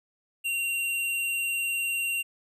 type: tone with vibrato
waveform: square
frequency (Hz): 2760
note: F7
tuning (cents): -21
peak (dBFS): -27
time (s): 0.44-2.23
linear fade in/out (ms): 20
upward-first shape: sine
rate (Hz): 20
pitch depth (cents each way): 19
effects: none